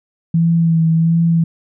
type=tone with vibrato; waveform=sine; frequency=164.81 Hz; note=E3; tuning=in tune; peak=-10 dBFS; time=0.34-1.44 s; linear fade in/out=5 ms; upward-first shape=sine; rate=1.4 Hz; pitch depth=27 cents each way; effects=none